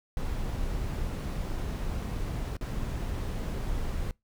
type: noise with dropouts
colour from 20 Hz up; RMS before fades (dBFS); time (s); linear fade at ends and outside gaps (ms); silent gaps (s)
brown; -32; 0.17-4.11; 1; 2.568-2.611
effects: noise-tail reverb RT60 0.2 s tail -24 dB re dry